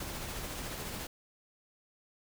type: noise with tremolo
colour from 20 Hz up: pink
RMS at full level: -39 dBFS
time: 0-1.07 s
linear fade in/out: 5 ms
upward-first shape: sine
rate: 14 Hz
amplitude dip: 25%
effects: none